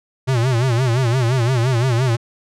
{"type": "tone with vibrato", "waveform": "square", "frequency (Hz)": 123.47, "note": "B2", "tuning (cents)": 0, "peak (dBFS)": -15, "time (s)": [0.27, 2.17], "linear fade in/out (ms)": 20, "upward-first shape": "sine", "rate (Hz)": 5.8, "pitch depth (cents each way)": 140, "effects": ["low-pass 8000 Hz 12 dB/octave"]}